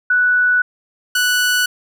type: tone pair in turn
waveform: sine / sawtooth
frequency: 1480 / 1480 Hz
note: F#6 / F#6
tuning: 0 / 0 cents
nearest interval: unison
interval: 0 cents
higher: neither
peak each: -11 / -10 dBFS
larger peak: second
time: 0.1-0.62 / 1.15-1.66 s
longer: first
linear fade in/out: 5 ms
effects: none